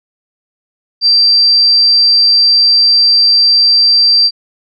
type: tone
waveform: sine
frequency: 4699 Hz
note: D8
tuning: in tune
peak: -5 dBFS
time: 1.01-4.31 s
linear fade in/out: 50 ms
effects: none